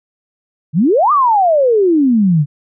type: exponential two-way sweep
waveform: sine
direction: up then down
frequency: 138.59 to 1231 to 138.59 Hz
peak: -8 dBFS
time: 0.73-2.46 s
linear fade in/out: 50 ms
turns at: 1.12 s
effects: none